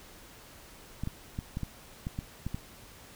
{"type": "clicks", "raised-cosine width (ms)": 5, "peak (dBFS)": -21, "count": 9, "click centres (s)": [1.036, 1.074, 1.389, 1.571, 1.633, 2.069, 2.189, 2.466, 2.545], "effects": ["pink hiss -52 dBFS RMS until 3.15 s"]}